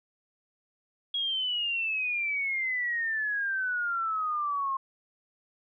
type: exponential sweep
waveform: sine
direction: down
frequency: 3322 to 1064 Hz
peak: -27 dBFS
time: 1.14-4.77 s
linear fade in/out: 5 ms
effects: none